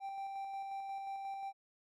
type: tone with tremolo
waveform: triangle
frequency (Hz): 784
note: G5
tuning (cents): 0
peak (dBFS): -37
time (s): 0-1.53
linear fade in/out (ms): 50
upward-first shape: square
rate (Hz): 5.6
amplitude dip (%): 25
effects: none